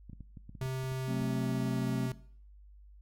clicks, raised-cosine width 5 ms, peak -34 dBFS, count 11, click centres 0.097 / 0.132 / 0.207 / 0.372 / 0.494 / 0.552 / 0.628 / 0.658 / 0.837 / 0.919 / 1.214 s
square tone with pitch glide, 130.81 to 129.16 Hz, C3 to C3, 0 to -22 cents, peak -34 dBFS, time 0.61-2.12 s, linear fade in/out 2 ms, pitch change -22 cents, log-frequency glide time 0.89-1.94 s
triangle chord, F# diminished, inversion none, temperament just, 185 / 222 / 266.4 Hz, F#3 / A3 / C4, 0 / +16 / +31 cents, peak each -35 dBFS, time 1.06-2.1 s, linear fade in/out 50 ms
effects noise-tail reverb RT60 0.6 s tail -19 dB re dry + added 50 Hz sine -52 dBFS peak until 3.01 s

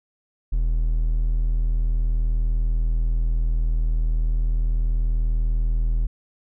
triangle tone, 40.17 Hz, E1, 44 cents flat, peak -16 dBFS, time 0.52-6.07 s, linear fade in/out 10 ms, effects none

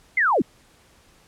sine linear sweep, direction down, 2154 to 164.81 Hz, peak -16 dBFS, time 0.17-0.42 s, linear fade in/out 5 ms, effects pink hiss -56 dBFS RMS until 1.27 s + low-pass 11000 Hz 12 dB/octave

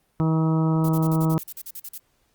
harmonic tone, 160 Hz, D#3, 49 cents sharp, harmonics 1 / 2 / 3 / 4 / 5 / 6 / 7 / 8, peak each -19 / -25 / -33 / -35 / -38 / -34 / -41 / -36 dBFS, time 0.2-1.38 s, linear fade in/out 0 ms
violet noise bursts, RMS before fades -35 dBFS, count 13, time 0.84-1.981 s, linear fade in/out 5 ms, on 49 ms, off 42 ms
effects pink hiss -67 dBFS RMS until 2.34 s + Opus 32 kbps

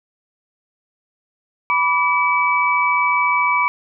sine tone cluster, 984 / 1158 / 2293 Hz, B5 / D6 / D7, -7 / -25 / -42 cents, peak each -18 / -20 / -18 dBFS, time 1.7-3.68 s, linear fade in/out 0 ms, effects none

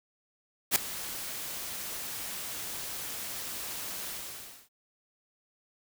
white noise with ADSR envelope, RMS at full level -21 dBFS, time 0.71-4.69 s, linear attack 48 ms, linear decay 4 ms, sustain -17 dB, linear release 600 ms, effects none

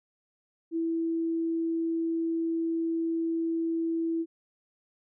sine tone, 329.6 Hz, E4, in tune, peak -26 dBFS, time 0.71-4.26 s, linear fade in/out 50 ms, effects none

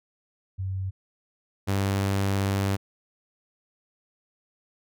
sine / sawtooth tone pair in turn, 95 / 98.29 Hz, F#2 / G2, +46 / +5 cents, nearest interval minor second, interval 59 cents, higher second, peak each -27 / -19 dBFS, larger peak second, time 0.58-0.91 / 1.67-2.77 s, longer second, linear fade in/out 20 ms, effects none

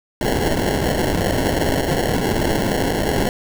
white noise with sample-and-hold, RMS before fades -19 dBFS, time 0.21-3.29 s, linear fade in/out 2 ms, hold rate 1225 Hz, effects none

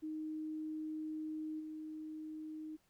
sine tone with level steps, 311.1 Hz, D#4, in tune, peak -39 / -43 dBFS, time 0.02-2.77 s, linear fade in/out 20 ms, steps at 1.59 s, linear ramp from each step 20 ms, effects pink hiss -75 dBFS RMS until 2.89 s

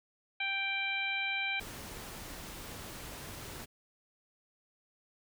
harmonic tone, 785 Hz, G5, 2 cents sharp, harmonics 1 / 2 / 3 / 4 / 5, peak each -42 / -40 / -33 / -41 / -43 dBFS, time 0.4-1.6 s, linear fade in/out 5 ms
pink noise, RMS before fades -45 dBFS, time 1.59-3.66 s, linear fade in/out 20 ms
effects none

